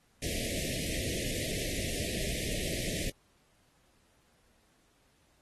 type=band-stop noise; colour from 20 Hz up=pink; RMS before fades=-35 dBFS; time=0.22-3.1 s; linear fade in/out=5 ms; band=670 to 1800 Hz; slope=96 dB/octave; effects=pink hiss -69 dBFS RMS until 5.41 s + AAC 32 kbps